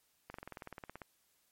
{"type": "slowing click train", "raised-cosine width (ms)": 0.5, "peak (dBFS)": -30, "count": 15, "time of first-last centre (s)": [0.3, 1.018], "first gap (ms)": 42, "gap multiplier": 1.03, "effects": ["white hiss -74 dBFS RMS until 1.51 s", "MP3 64 kbps"]}